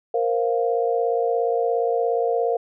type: chord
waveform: sine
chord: Bb suspended second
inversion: none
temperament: equal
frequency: 466.2 / 523.3 / 698.5 Hz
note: Bb4 / C5 / F5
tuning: 0 / 0 / 0 cents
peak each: -21 / -26 / -24 dBFS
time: 0.14-2.57 s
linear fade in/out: 5 ms
effects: none